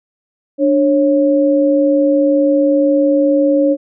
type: tone pair together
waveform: sine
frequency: 294.1 / 548.5 Hz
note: D4 / C#5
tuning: +3 / -18 cents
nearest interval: major seventh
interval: 1079 cents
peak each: -12 dBFS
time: 0.58-3.77 s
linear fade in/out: 50 ms
effects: none